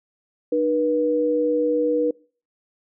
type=tone pair together; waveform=sine; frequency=303.6 / 483.9 Hz; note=D#4 / B4; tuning=-42 / -35 cents; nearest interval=minor sixth; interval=807 cents; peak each=-23 / -19 dBFS; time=0.52-2.11 s; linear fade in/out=5 ms; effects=noise-tail reverb RT60 0.4 s tail -24 dB re dry